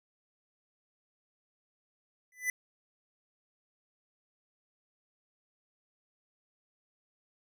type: tone with exponential growth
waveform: square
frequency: 2000 Hz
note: B6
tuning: 21 cents sharp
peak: -26 dBFS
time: 2.32-2.5 s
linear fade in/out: 2 ms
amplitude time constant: 37 ms
effects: none